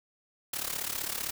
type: noise with amplitude modulation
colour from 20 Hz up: white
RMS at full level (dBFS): -31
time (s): 0.53-1.31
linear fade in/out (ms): 5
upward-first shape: sine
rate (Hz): 35.6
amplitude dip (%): 80
effects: none